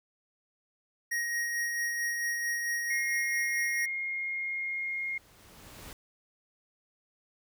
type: tone with tremolo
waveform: square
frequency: 1882 Hz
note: A#6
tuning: 16 cents sharp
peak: -29 dBFS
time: 1.11-3.86 s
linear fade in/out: 10 ms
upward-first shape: sine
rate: 4.5 Hz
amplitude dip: 30%
type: tone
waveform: sine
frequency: 2138 Hz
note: C7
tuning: 37 cents sharp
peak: -31 dBFS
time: 2.9-5.18 s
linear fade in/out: 5 ms
type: noise with exponential growth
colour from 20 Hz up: pink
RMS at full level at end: -45 dBFS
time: 4.13-5.93 s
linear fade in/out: 1 ms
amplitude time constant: 390 ms
effects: none